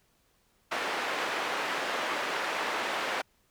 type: band-pass noise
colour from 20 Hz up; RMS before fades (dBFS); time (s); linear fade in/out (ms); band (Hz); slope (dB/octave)
white; -32; 0.71-3.22; 10; 380 to 1900; 12
effects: pink hiss -69 dBFS RMS until 3.5 s